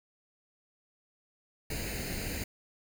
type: noise with comb filter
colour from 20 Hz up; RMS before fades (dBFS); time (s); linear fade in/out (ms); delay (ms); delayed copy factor
pink; -36; 1.7-2.44; 5; 0.44; +0.75
effects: none